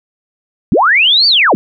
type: linear two-way sweep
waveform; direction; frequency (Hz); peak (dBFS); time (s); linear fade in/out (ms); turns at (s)
sine; up then down; 129.4 to 4699 to 129.4; -6; 0.72-1.55; 0; 1.27
effects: none